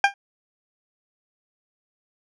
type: tone with exponential decay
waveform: 20% pulse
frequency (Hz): 799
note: G5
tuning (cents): +33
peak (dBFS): -5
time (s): 0.04-0.14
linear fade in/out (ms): 2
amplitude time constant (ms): 21
effects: low-pass 4000 Hz 12 dB/octave